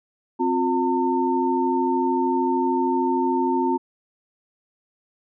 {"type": "tone cluster", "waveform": "sine", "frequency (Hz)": [261.9, 355.1, 905], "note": ["C4", "F4", "A5"], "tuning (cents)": [2, 29, 48], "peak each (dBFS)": -23, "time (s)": [0.39, 3.78], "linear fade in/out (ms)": 20, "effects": []}